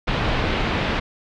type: low-pass noise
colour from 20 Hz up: pink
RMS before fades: -22 dBFS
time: 0.07-1 s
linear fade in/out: 10 ms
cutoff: 3600 Hz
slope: 24 dB/octave
effects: none

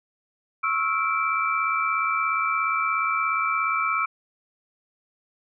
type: tone cluster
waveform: sine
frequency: 1101 / 1303 / 1380 / 2329 Hz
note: C#6 / E6 / F6 / D7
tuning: -12 / -20 / -21 / -15 cents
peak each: -29 / -24 / -31 / -27 dBFS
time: 0.63-4.06 s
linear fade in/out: 10 ms
effects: none

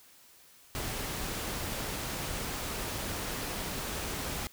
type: noise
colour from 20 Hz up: pink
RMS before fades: -36 dBFS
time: 0.75-4.47 s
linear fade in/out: 0 ms
effects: white hiss -58 dBFS RMS until 4.52 s

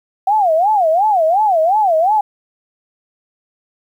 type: tone with vibrato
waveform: sine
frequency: 740 Hz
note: F#5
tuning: in tune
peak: -10 dBFS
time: 0.27-2.21 s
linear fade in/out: 5 ms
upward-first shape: sine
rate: 2.8 Hz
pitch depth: 280 cents each way
effects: 8-bit

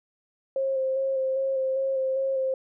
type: tone with vibrato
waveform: sine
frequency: 532 Hz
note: C5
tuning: 29 cents sharp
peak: -23 dBFS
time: 0.56-2.54 s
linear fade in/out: 2 ms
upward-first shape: square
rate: 2.5 Hz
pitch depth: 17 cents each way
effects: none

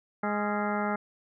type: harmonic tone with a mistuned harmonic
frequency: 207.7 Hz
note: G#3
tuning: in tune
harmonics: 1 / 2 / 3 / 4 / 5 / 6 / 7 / 8 / 9 / 10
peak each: -31 / -36 / -35 / -33 / -42 / -37 / -36 / -42 / -46 / -43 dBFS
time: 0.23-0.96 s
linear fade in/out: 5 ms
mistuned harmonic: 7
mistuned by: -85 cents
effects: none

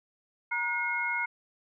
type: tone cluster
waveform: sine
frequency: 946 / 1447 / 2154 Hz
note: A#5 / F#6 / C7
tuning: +25 / -39 / +50 cents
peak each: -34 / -33 / -30 dBFS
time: 0.51-1.26 s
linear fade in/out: 10 ms
effects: none

